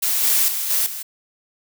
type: noise with level steps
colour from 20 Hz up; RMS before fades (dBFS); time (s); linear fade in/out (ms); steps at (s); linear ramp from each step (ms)
blue; -20 / -17 / -24 / -19 / -30; 0.02-1.03; 10; 0.23 / 0.48 / 0.7 / 0.86; 5
effects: none